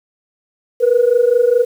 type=tone pair together; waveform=sine; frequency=469.1 / 493.9 Hz; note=A#4 / B4; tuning=+11 / 0 cents; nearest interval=minor second; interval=89 cents; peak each=-12 / -11 dBFS; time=0.8-1.65 s; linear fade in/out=20 ms; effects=tanh soft clip ceiling -4 dBFS + 7-bit